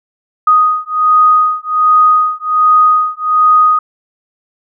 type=beating tone pair; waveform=sine; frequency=1244.5 / 1245.8 Hz; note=D#6 / D#6; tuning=0 / +2 cents; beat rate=1.3 Hz; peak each=-10 dBFS; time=0.47-3.79 s; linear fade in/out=5 ms; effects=none